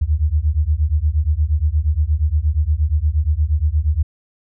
sine beating tone pair, 72 / 80.5 Hz, D2 / E2, -34 / -41 cents, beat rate 8.5 Hz, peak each -17 dBFS, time 0.01-4.03 s, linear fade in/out 10 ms, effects none

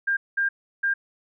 sine tone bursts at uneven times, 1600 Hz, G6, 35 cents sharp, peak -20 dBFS, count 3, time 0.07-0.17 / 0.37-0.49 / 0.83-0.94 s, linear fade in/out 10 ms, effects none

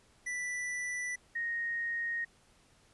square / sine tone pair in turn, 1975.5 / 1864.8 Hz, B6 / A#6, 0 / 0 cents, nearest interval minor second, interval 100 cents, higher first, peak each -35 / -32 dBFS, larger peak second, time 0.26-1.16 / 1.35-2.25 s, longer neither, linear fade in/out 10 ms, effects pink hiss -65 dBFS RMS until 2.93 s + resampled to 24000 Hz

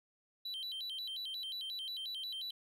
triangle tone with vibrato, 3520 Hz, A7, in tune, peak -38 dBFS, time 0.45-2.51 s, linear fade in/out 5 ms, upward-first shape square, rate 5.6 Hz, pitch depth 200 cents each way, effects none

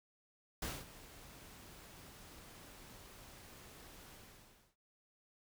pink noise with ADSR envelope, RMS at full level -40 dBFS, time 0.62-4.76 s, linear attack 4 ms, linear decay 220 ms, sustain -16 dB, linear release 640 ms, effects none

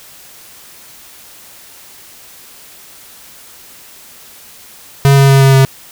square tone with pitch steps, 138.59 / 137.47 / 136.37 / 135.27 / 134.18 Hz, C#3 / C#3 / C#3 / C#3 / C3, 0 / -14 / -28 / -42 / +44 cents, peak -5 dBFS, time 5.05-5.65 s, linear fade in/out 0 ms, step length 120 ms, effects white hiss -38 dBFS RMS until 5.91 s

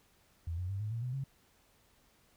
sine tone with pitch steps, 83.5 / 90.53 / 98.16 / 106.43 / 115.39 / 125.11 / 135.65 Hz, E2 / F#2 / G2 / G#2 / A#2 / B2 / C#3, +23 / -37 / +3 / +43 / -17 / +23 / -37 cents, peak -34 dBFS, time 0.47-1.24 s, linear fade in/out 5 ms, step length 110 ms, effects pink hiss -68 dBFS RMS until 2.36 s

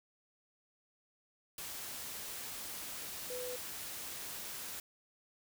sine tone in noise, 498.7 Hz, B4, 17 cents sharp, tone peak -40 dBFS, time 3.3-3.56 s, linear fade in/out 2 ms, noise white, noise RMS -44 dBFS, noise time 1.58-4.8 s, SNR +1 dB, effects none

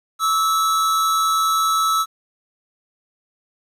square tone pair together, 1140 / 1305.1 Hz, C#6 / E6, +48 / -18 cents, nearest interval major second, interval 234 cents, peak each -28 / -17 dBFS, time 0.19-2.06 s, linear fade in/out 50 ms, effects resampled to 32000 Hz + 9-bit

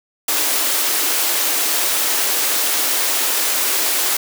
white high-pass noise, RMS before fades -18 dBFS, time 0.28-4.17 s, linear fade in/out 5 ms, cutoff 270 Hz, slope 48 dB/octave, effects none

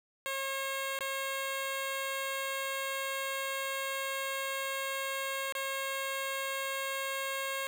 10% pulse tone with dropouts, 541 Hz, C#5, 42 cents flat, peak -25 dBFS, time 0.26-7.67 s, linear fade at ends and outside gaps 0 ms, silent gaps 0.989-1.007 / 5.524-5.551 s, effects none

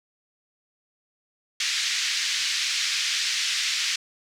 white band-pass noise, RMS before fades -26 dBFS, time 1.6-3.96 s, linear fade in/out 5 ms, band 1800 to 5800 Hz, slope 24 dB/octave, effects none

